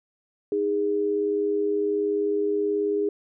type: tone pair together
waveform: sine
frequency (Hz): 311.1 / 409.8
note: D#4 / G#4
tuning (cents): 0 / -23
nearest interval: perfect fourth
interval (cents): 477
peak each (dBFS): -29 / -22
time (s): 0.52-3.09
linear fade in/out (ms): 2
effects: none